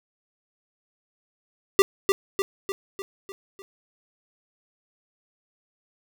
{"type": "tone with echo", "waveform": "square", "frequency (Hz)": 392, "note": "G4", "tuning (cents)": 0, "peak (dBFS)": -12, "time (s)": [1.79, 1.82], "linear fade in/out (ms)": 0, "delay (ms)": 300, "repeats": 6, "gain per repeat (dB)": -5, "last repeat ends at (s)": 3.62, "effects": []}